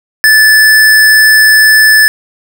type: tone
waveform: square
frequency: 1743 Hz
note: A6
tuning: 17 cents flat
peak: -3 dBFS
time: 0.24-2.08 s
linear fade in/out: 0 ms
effects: none

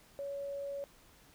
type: tone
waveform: sine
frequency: 561 Hz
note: C#5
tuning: 21 cents sharp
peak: -37 dBFS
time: 0.19-0.84 s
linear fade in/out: 0 ms
effects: pink hiss -62 dBFS RMS until 1.34 s

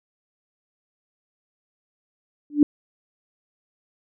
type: tone with exponential growth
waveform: sine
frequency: 293.6 Hz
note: D4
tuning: in tune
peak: -7 dBFS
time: 2.5-2.63 s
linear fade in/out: 2 ms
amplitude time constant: 28 ms
effects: none

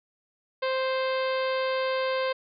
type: harmonic tone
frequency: 523.3 Hz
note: C5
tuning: in tune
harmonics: 1 / 2 / 3 / 4 / 5 / 6 / 7 / 8 / 9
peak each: -26 / -32 / -36 / -38 / -40 / -42 / -43 / -44 / -45 dBFS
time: 0.62-2.33 s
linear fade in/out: 10 ms
effects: none

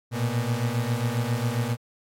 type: beating tone pair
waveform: 35% pulse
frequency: 115.2 / 122.6 Hz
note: A#2 / B2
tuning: -20 / -12 cents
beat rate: 7.4 Hz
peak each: -25 dBFS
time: 0.11-1.77 s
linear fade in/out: 50 ms
effects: AAC 64 kbps

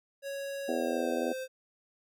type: tone with pitch glide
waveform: square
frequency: 554.4 to 520.3 Hz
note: C#5 to C5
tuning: 0 to -10 cents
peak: -36 dBFS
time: 0.22-1.48 s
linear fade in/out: 50 ms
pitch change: -110 cents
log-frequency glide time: 0.66-1.1 s
type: harmonic tone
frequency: 83.3 Hz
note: E2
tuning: 19 cents sharp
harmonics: 3 / 4 / 5 / 6 / 7 / 8 / 9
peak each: -35 / -36 / -37 / -38 / -38 / -39 / -40 dBFS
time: 0.68-1.33 s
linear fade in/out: 10 ms
effects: none

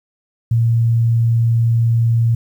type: tone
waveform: sine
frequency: 115.7 Hz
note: A#2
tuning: 13 cents flat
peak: -11 dBFS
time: 0.51-2.35 s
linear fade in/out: 5 ms
effects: 8-bit

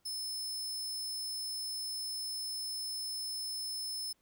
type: tone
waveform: sawtooth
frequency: 5240 Hz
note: E8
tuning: 11 cents flat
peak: -34 dBFS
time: 0.05-4.13 s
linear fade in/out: 10 ms
effects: pink hiss -75 dBFS RMS until 4.21 s

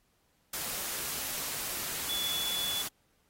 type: tone in noise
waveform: sine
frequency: 3436 Hz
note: A7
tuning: 42 cents flat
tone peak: -32 dBFS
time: 2.09-2.82 s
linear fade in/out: 5 ms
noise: white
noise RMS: -36 dBFS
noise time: 0.53-2.88 s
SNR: +1 dB
effects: pink hiss -72 dBFS RMS until 3.29 s + AAC 48 kbps

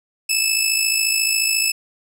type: tone with amplitude modulation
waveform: 15% pulse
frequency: 2616 Hz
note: E7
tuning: 14 cents flat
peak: -7 dBFS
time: 0.29-1.72 s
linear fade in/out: 10 ms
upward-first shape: sine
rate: 54.2 Hz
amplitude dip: 55%
effects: none

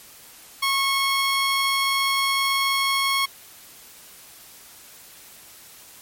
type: tone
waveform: 15% pulse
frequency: 1094 Hz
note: C#6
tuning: 23 cents flat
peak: -13 dBFS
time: 0.62-3.26 s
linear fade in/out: 10 ms
effects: white hiss -46 dBFS RMS until 6.01 s + MP3 64 kbps

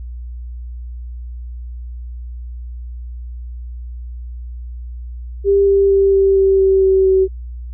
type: tone with pitch steps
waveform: sine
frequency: 397.3 / 394.8 / 392.3 / 389.8 / 387.3 / 384.9 / 382.4 / 380 Hz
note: G4 / G4 / G4 / G4 / G4 / G4 / G4 / F#4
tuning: +23 / +12 / +1 / -10 / -21 / -32 / -43 / +46 cents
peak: -9 dBFS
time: 5.44-7.28 s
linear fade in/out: 50 ms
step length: 230 ms
effects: added 60 Hz sine -26 dBFS peak until 7.73 s

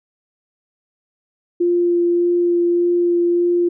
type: tone with vibrato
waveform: sine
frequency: 347.8 Hz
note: F4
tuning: 7 cents flat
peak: -13 dBFS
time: 1.6-3.69 s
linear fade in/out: 10 ms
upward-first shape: sine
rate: 1.7 Hz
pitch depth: 9 cents each way
effects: none

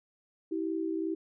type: tone pair together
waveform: sine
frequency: 323.8 / 386.3 Hz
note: E4 / G4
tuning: -31 / -25 cents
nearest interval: minor third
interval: 306 cents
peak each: -31 / -35 dBFS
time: 0.51-1.15 s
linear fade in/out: 10 ms
effects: none

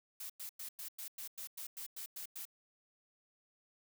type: noise bursts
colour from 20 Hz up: blue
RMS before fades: -45 dBFS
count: 12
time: 0.2-2.453 s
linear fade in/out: 5 ms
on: 97 ms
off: 99 ms
effects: none

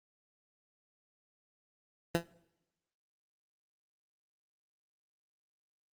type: tone with exponential decay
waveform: 15% pulse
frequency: 169.1 Hz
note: E3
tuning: 44 cents sharp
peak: -17 dBFS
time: 2.15-2.26 s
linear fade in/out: 0 ms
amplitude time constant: 22 ms
effects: noise-tail reverb RT60 0.9 s tail -21 dB re dry + Opus 24 kbps

